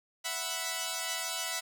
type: chord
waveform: 5% pulse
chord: E suspended second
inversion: none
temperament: equal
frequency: 659.3 / 740 / 987.8 Hz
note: E5 / F#5 / B5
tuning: 0 / 0 / 0 cents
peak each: -26 dBFS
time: 0.24-1.61 s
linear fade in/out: 20 ms
effects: none